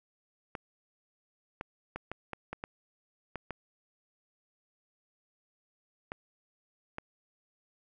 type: clicks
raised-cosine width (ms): 0.5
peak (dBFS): -22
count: 11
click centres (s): 0.552 / 1.611 / 1.96 / 2.116 / 2.333 / 2.53 / 2.639 / 3.357 / 3.507 / 6.119 / 6.984
effects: none